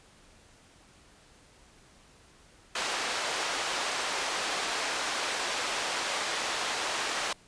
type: band-pass noise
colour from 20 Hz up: pink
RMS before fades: -32 dBFS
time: 2.75-7.33 s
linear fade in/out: 5 ms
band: 630 to 6700 Hz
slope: 12 dB/octave
effects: pink hiss -58 dBFS RMS until 7.47 s + resampled to 22050 Hz